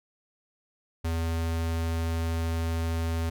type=tone; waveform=square; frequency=82.41 Hz; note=E2; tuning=in tune; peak=-27 dBFS; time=1.04-3.3 s; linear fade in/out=10 ms; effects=none